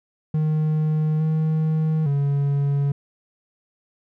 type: tone with pitch steps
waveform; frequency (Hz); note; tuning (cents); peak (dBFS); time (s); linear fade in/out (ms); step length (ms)
triangle; 154.8 / 157.4 / 141.3; D#3 / D#3 / C#3; -9 / +20 / +34; -16; 0.34-2.92; 5; 860
effects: none